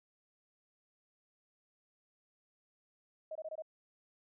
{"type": "tone bursts", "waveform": "sine", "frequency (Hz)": 630, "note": "D#5", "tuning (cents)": 21, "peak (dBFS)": -39, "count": 5, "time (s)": [3.31, 3.622], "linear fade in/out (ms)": 5, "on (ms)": 44, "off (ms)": 23, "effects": []}